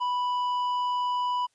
sine tone with tanh clipping, 987.8 Hz, B5, in tune, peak -26 dBFS, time 0-1.47 s, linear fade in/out 20 ms, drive 7 dB, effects white hiss -71 dBFS RMS until 1.54 s + resampled to 22050 Hz

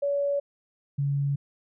sine tone pair in turn, 567 / 140.97 Hz, C#5 / C#3, +39 / +29 cents, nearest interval 2 octaves, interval 2410 cents, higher first, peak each -23 dBFS, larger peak neither, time 0.02-0.4 / 0.98-1.36 s, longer neither, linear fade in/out 10 ms, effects none

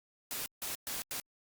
white noise bursts at uneven times, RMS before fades -38 dBFS, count 4, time 0.31-0.46 / 0.62-0.75 / 0.87-1.02 / 1.11-1.2 s, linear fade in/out 0 ms, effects Opus 48 kbps

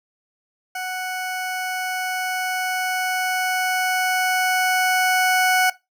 20% pulse tone with level ramp, 740 Hz, F#5, in tune, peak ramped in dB -21 to -10 dBFS, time 0.75-5.7 s, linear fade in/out 5 ms, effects noise-tail reverb RT60 0.2 s tail -18 dB re dry

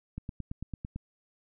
click train, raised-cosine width 5 ms, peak -24 dBFS, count 8, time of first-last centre 0.18-0.96 s, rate 8.97 Hz, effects none

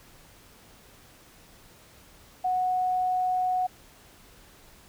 sine tone, 736 Hz, F#5, 9 cents flat, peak -23 dBFS, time 2.44-3.67 s, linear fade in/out 10 ms, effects pink hiss -54 dBFS RMS until 4.88 s

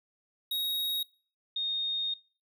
square / sine tone pair in turn, 3776 / 3698 Hz, A#7 / A#7, +22 / -15 cents, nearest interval unison, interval 37 cents, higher first, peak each -30 / -29 dBFS, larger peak second, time 0.51-1.03 / 1.56-2.14 s, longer second, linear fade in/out 5 ms, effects noise-tail reverb RT60 0.4 s tail -23 dB re dry

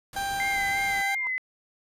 pink noise, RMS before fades -42 dBFS, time 0.13-1.02 s, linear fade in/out 2 ms
30% pulse tone, 790 Hz, G5, 13 cents sharp, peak -25 dBFS, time 0.16-1.15 s, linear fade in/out 5 ms
sine tone with vibrato, 2071 Hz, C7, 18 cents flat, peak -26 dBFS, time 0.4-1.38 s, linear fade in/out 0 ms, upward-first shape sine, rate 2.9 Hz, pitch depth 39 cents each way
sine tone with exponential growth, 987.8 Hz, B5, in tune, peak -31 dBFS, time 1.14-1.27 s, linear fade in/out 0 ms, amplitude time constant 27 ms
effects resampled to 32000 Hz

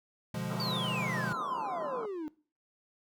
square chord, B diminished seventh, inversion none, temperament equal, 123.47 / 146.83 / 174.61 / 207.7 Hz, B2 / D3 / F3 / Ab3, 0 / 0 / 0 / 0 cents, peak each -40 / -42 / -38 / -40 dBFS, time 0.34-1.33 s, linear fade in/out 5 ms
white band-pass noise, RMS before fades -42 dBFS, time 0.5-2.06 s, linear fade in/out 5 ms, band 150 to 1400 Hz, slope 96 dB/octave
sine tone with vibrato, 1026 Hz, C6, 34 cents flat, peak -39 dBFS, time 0.58-2.02 s, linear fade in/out 20 ms, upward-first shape sine, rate 6.4 Hz, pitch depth 17 cents each way
triangle exponential sweep, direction down, 4699 to 293.7 Hz, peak -33 dBFS, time 0.6-2.28 s, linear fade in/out 0 ms
effects noise-tail reverb RT60 0.4 s tail -21 dB re dry

